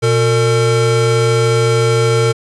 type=tone pair together; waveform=square; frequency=120.3 / 454.2 Hz; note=B2 / A#4; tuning=-45 / -45 cents; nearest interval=octave + major seventh; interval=2300 cents; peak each=-14 dBFS; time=0.02-2.33 s; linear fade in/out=20 ms; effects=resampled to 22050 Hz